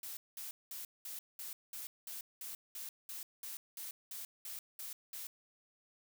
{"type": "noise bursts", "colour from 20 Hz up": "blue", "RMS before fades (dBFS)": -45, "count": 16, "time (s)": [0.03, 5.27], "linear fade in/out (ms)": 2, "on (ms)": 140, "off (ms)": 200, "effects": []}